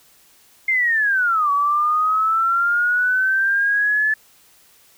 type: linear two-way sweep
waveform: sine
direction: down then up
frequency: 2123 to 1129 to 1738 Hz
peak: -15 dBFS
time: 0.68-4.14 s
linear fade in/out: 5 ms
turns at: 1.51 s
effects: white hiss -53 dBFS RMS until 4.97 s